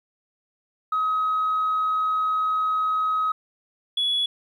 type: tone pair in turn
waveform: sine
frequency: 1269 / 3388 Hz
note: D#6 / G#7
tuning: +34 / +34 cents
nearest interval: octave + perfect fourth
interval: 1700 cents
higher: second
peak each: -19 / -19 dBFS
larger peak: neither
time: 0.92-3.32 / 3.97-4.26 s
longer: first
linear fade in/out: 5 ms
effects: tanh soft clip ceiling -17 dBFS + 10-bit